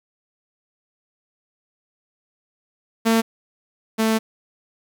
sawtooth tone pair in turn, 226 / 221.5 Hz, A3 / A3, +47 / +12 cents, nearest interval unison, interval 35 cents, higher first, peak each -11 / -13 dBFS, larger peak first, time 3.05-3.22 / 3.98-4.19 s, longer second, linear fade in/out 20 ms, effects 8-bit

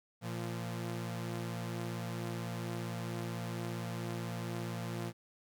sawtooth tone pair together, 115.6 / 172.31 Hz, A#2 / F3, -14 / -23 cents, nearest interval perfect fifth, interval 691 cents, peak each -35 / -37 dBFS, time 0.21-5.13 s, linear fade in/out 50 ms, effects 12-bit

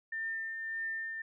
sine tone with tremolo, 1801 Hz, A6, 40 cents sharp, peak -33 dBFS, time 0.12-1.22 s, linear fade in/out 5 ms, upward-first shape triangle, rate 1.7 Hz, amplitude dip 40%, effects none

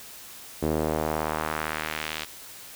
sawtooth tone with band-pass filter sweep, 77.78 Hz, D#2, in tune, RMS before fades -29 dBFS, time 0.62-2.25 s, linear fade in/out 10 ms, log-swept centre 380 to 3400 Hz, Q 1.2, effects white hiss -44 dBFS RMS until 2.75 s

